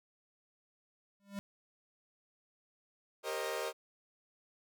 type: tone with exponential growth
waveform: square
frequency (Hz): 199.8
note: G3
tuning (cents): +33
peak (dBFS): -36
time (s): 1.2-1.39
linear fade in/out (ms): 0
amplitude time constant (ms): 40
type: chord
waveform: sawtooth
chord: C minor seventh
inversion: second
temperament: equal with one note detuned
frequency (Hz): 392 / 466.2 / 534.9 / 622.3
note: G4 / Bb4 / C5 / Eb5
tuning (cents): 0 / 0 / +38 / 0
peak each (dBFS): -39 / -36 / -38 / -37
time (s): 3.23-3.73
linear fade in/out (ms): 50
effects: none